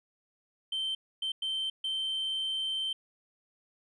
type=tone bursts at uneven times; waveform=sine; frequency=3111 Hz; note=G7; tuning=14 cents flat; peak=-28 dBFS; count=4; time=0.72-0.95 / 1.22-1.32 / 1.42-1.7 / 1.84-2.93 s; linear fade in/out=5 ms; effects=tanh soft clip ceiling -28 dBFS